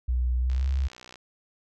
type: tone with pitch glide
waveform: sine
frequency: 61.74 to 68.11 Hz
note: B1 to C#2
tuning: 0 to -30 cents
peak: -22 dBFS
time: 0.08-0.88 s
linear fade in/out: 10 ms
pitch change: +170 cents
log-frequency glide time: 0.4-0.68 s
type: click train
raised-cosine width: 0.2 ms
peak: -28 dBFS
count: 42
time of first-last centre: 0.5-1.157 s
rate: 62.4 Hz
effects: none